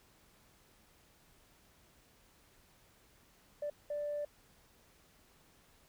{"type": "tone bursts at uneven times", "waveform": "sine", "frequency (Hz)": 587.3, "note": "D5", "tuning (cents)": 0, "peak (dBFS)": -34, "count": 2, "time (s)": [[3.62, 3.7], [3.9, 4.25]], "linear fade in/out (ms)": 5, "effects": ["tanh soft clip ceiling -31 dBFS", "pink hiss -66 dBFS RMS until 5.88 s"]}